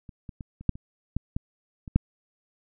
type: clicks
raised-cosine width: 5 ms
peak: -30 / -26 / -25 / -29 / -9 / -28 / -14 / -16 / -26 / -6 dBFS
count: 10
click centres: 0.092 / 0.292 / 0.408 / 0.61 / 0.693 / 0.755 / 1.166 / 1.365 / 1.878 / 1.96 s
effects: none